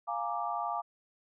sine chord, Bb dominant seventh, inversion second, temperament equal, 698.5 / 830.6 / 932.3 / 1174.7 Hz, F5 / Ab5 / Bb5 / D6, 0 / 0 / 0 / 0 cents, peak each -36 / -37 / -39 / -36 dBFS, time 0.07-0.82 s, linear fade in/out 20 ms, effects none

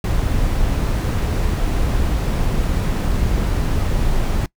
brown noise, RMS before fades -18 dBFS, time 0.04-4.46 s, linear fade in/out 2 ms, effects noise-tail reverb RT60 0.1 s tail -22 dB re dry

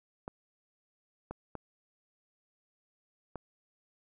clicks, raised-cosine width 1 ms, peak -25 dBFS, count 4, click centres 0.279 / 1.31 / 1.553 / 3.357 s, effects none

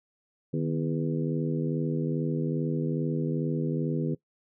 harmonic tone with a mistuned harmonic, 82.41 Hz, E2, in tune, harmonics 2 / 3 / 4 / 5 / 6, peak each -28 / -32 / -34 / -36 / -38 dBFS, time 0.53-4.15 s, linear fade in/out 10 ms, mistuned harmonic 2, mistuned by -120 cents, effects noise-tail reverb RT60 0.1 s tail -20 dB re dry

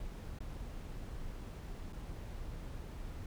brown noise with dropouts, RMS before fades -44 dBFS, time 0-3.26 s, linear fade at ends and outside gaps 2 ms, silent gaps 0.388-0.404 / 1.926-1.93 s, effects none

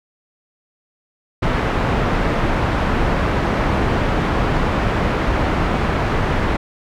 pink low-pass noise, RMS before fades -18 dBFS, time 1.42-6.57 s, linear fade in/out 10 ms, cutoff 1800 Hz, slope 12 dB/octave, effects none

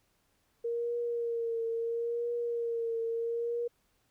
sine tone with vibrato, 466.2 Hz, A#4, in tune, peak -30 dBFS, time 0.64-3.68 s, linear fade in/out 10 ms, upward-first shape triangle, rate 0.74 Hz, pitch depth 39 cents each way, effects pink hiss -73 dBFS RMS until 4.1 s

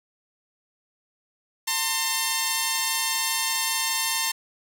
5% pulse tone pair together, 902.7 / 1049 Hz, A5 / C6, +44 / +4 cents, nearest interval minor third, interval 260 cents, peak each -13 / -15 dBFS, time 1.67-4.32 s, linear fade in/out 10 ms, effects none

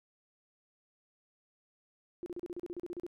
sine tone bursts, 350.1 Hz, F4, 4 cents sharp, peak -37 dBFS, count 13, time 2.23-3.065 s, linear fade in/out 0 ms, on 31 ms, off 36 ms, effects none

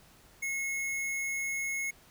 square tone, 2175 Hz, C#7, 33 cents flat, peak -32 dBFS, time 0.42-1.91 s, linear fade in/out 10 ms, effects pink hiss -59 dBFS RMS until 2.1 s

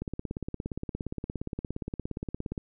click train, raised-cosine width 3 ms, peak -20 dBFS, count 45, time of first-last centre 0.02-2.578 s, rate 17.2 Hz, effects none

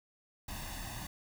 pink noise with comb filter, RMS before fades -42 dBFS, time 0.48-1.07 s, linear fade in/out 5 ms, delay 1.1 ms, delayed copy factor +0.8, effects none

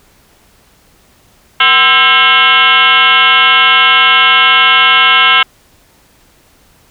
sine tone with frequency modulation, 2170 Hz, C#7, 37 cents flat, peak -4 dBFS, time 1.6-5.43 s, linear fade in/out 5 ms, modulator 283 Hz, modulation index 4, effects pink hiss -48 dBFS RMS until 6.9 s

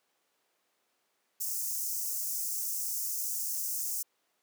white high-pass noise, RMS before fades -34 dBFS, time 1.4-4.03 s, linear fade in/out 10 ms, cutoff 5500 Hz, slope 48 dB/octave, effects pink hiss -75 dBFS RMS until 4.42 s + high-pass 400 Hz 12 dB/octave

